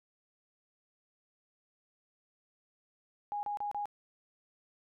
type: tone bursts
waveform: sine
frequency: 824 Hz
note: G#5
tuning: 14 cents flat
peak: -33 dBFS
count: 4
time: 3.32-3.856 s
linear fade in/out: 0 ms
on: 110 ms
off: 32 ms
effects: none

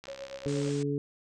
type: click train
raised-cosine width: 0.2 ms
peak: -27 dBFS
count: 45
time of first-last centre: 0.04-0.708 s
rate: 65.9 Hz
type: tone with tremolo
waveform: sine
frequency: 550 Hz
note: C#5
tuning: 14 cents flat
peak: -36 dBFS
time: 0.08-0.69 s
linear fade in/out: 0 ms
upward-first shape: triangle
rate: 8.5 Hz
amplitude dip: 90%
type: harmonic tone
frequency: 142.8 Hz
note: D3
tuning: 48 cents flat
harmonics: 1 / 2 / 3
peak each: -32 / -32 / -32 dBFS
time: 0.46-0.98 s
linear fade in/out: 0 ms
type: low-pass noise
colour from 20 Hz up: white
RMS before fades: -46 dBFS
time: 0.48-0.83 s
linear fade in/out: 2 ms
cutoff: 8600 Hz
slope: 96 dB/octave
effects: none

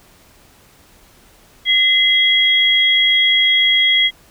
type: tone pair together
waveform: sine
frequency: 2047 / 3299 Hz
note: C7 / G#7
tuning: -38 / -12 cents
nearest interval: minor sixth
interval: 826 cents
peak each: -15 / -12 dBFS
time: 1.65-4.11 s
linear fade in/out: 50 ms
effects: pink hiss -49 dBFS RMS until 4.3 s

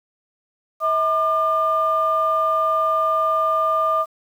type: tone pair together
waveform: sine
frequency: 642 / 1200 Hz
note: E5 / D6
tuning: -46 / +37 cents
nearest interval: major seventh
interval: 1083 cents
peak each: -21 / -17 dBFS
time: 0.8-4.06 s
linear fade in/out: 50 ms
effects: tanh soft clip ceiling -9 dBFS + 8-bit

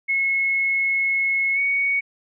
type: tone with pitch glide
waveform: sine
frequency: 2180 to 2232 Hz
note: C#7 to C#7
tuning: -29 to +11 cents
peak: -18 dBFS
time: 0.08-2.01 s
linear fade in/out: 20 ms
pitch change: +40 cents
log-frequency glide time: 1.54-1.59 s
effects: none

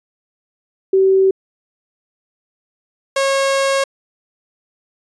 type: tone pair in turn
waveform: sine / sawtooth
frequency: 383.4 / 545.4 Hz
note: G4 / C#5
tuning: -38 / -28 cents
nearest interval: tritone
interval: 610 cents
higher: second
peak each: -9 / -10 dBFS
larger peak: first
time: 0.93-1.31 / 3.16-3.84 s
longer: second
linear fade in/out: 5 ms
effects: resampled to 22050 Hz

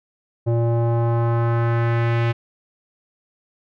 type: tone with low-pass filter sweep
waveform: square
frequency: 116.9 Hz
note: A#2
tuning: 5 cents sharp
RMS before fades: -19 dBFS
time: 0.46-2.33 s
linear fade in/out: 20 ms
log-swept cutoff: 550 to 2600 Hz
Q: 1.6
effects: none

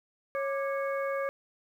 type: harmonic tone with a mistuned harmonic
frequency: 550 Hz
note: C#5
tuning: 14 cents flat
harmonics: 1 / 2 / 3 / 4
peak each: -30 / -36 / -40 / -42 dBFS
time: 0.35-1.29 s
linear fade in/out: 0 ms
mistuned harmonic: 2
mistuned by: +120 cents
effects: 10-bit

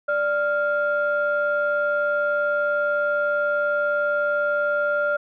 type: tone pair together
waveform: sine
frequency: 587.3 / 1396.8 Hz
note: D5 / F6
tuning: 0 / 0 cents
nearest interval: octave + minor third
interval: 1500 cents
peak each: -21 / -22 dBFS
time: 0.08-5.17 s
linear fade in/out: 10 ms
effects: tanh soft clip ceiling -12 dBFS

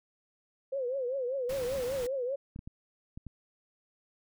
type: tone with vibrato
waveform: sine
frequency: 517 Hz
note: C5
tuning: 21 cents flat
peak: -30 dBFS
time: 0.72-2.36 s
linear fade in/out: 10 ms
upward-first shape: triangle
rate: 5.1 Hz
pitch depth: 150 cents each way
type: noise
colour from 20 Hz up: pink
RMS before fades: -43 dBFS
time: 1.49-2.07 s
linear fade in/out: 5 ms
type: clicks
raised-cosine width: 5 ms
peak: -30 dBFS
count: 5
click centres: 2.561 / 2.591 / 2.675 / 3.175 / 3.267 s
effects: none

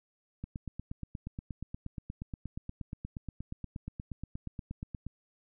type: click train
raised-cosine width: 5 ms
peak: -26 dBFS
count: 40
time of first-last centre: 0.44-5.066 s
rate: 8.43 Hz
effects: none

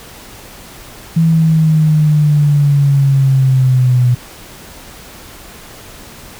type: linear sweep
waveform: sine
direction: down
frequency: 164.81 to 122.5 Hz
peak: -7 dBFS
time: 1.16-4.15 s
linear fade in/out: 10 ms
effects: pink hiss -35 dBFS RMS until 6.39 s

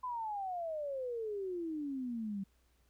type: exponential sweep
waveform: sine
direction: down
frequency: 1026 to 191 Hz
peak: -36 dBFS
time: 0.03-2.44 s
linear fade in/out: 10 ms
effects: added 60 Hz sine -70 dBFS peak until 2.89 s + pink hiss -75 dBFS RMS until 2.89 s

